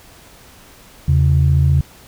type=tone pair together; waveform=sine; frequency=82.41 / 137.39 Hz; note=E2 / C#3; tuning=0 / -15 cents; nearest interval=major sixth; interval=885 cents; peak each=-12 dBFS; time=1.08-1.81 s; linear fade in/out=5 ms; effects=tanh soft clip ceiling -4 dBFS + pink hiss -44 dBFS RMS until 2.07 s